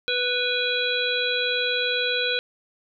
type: harmonic tone with a mistuned harmonic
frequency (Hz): 493.9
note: B4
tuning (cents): 0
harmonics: 1 / 3 / 5 / 7 / 8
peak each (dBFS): -28 / -28 / -28 / -28 / -28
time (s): 0.08-2.39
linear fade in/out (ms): 0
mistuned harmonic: 7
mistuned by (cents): -67
effects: none